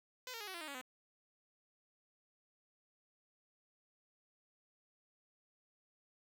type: tone with pitch steps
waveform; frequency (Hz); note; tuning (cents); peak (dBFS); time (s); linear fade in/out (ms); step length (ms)
5% pulse; 506 / 458.7 / 415.8 / 376.9 / 341.6 / 309.7 / 280.7 / 254.5; B4 / A#4 / G#4 / F#4 / F4 / D#4 / C#4 / C4; +42 / -28 / +2 / +32 / -38 / -8 / +22 / -48; -33; 0.27-0.814; 2; 68
effects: none